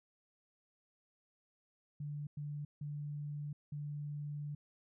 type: tone bursts at uneven times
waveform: sine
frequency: 146.7 Hz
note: D3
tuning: 2 cents flat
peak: -39 dBFS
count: 4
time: 2-2.27 / 2.37-2.65 / 2.81-3.53 / 3.72-4.55 s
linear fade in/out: 5 ms
effects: none